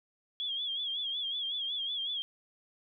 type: tone with vibrato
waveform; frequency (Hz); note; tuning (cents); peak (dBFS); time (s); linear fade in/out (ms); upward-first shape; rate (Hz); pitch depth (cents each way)
sine; 3322; G#7; 0; -32; 0.4-2.22; 0; sine; 5.4; 81
effects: none